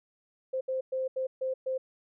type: tone bursts at uneven times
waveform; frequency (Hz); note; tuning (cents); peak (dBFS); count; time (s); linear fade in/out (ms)
sine; 522; C5; -4; -28; 6; 0.53-0.61 / 0.68-0.81 / 0.92-1.08 / 1.16-1.27 / 1.41-1.54 / 1.66-1.78; 10
effects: none